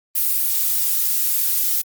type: noise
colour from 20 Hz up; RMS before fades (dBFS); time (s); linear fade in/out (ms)
violet; -19; 0.15-1.82; 10
effects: Opus 32 kbps